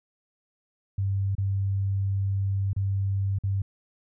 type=tone with dropouts; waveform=sine; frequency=98 Hz; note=G2; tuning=in tune; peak=-23 dBFS; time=0.98-3.62 s; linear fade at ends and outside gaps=5 ms; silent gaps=1.352-1.381 / 2.732-2.763 / 3.387-3.436 s; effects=none